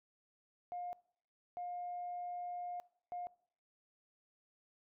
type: tone bursts at uneven times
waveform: sine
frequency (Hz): 710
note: F5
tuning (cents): +28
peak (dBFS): -39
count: 3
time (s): 0.72-0.93 / 1.57-2.8 / 3.12-3.27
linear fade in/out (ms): 0
effects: noise-tail reverb RT60 0.6 s tail -22 dB re dry + tanh soft clip ceiling -35 dBFS